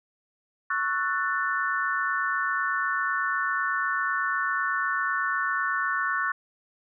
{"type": "chord", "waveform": "sine", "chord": "F# minor seventh", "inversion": "second", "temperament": "just", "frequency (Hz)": [1110, 1332, 1480, 1776], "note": ["C#6", "E6", "F#6", "A6"], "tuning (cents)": [2, 18, 0, 16], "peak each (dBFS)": [-29, -33, -28, -30], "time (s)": [0.7, 6.32], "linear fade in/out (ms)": 5, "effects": []}